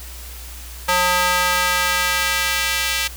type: tone with high-pass filter sweep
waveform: square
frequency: 179.7 Hz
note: F3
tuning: 50 cents sharp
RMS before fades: -19 dBFS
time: 0.88-3.08 s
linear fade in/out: 10 ms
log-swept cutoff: 900 to 2400 Hz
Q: 1.1
effects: added 60 Hz sine -34 dBFS peak until 3.16 s + white hiss -38 dBFS RMS until 3.16 s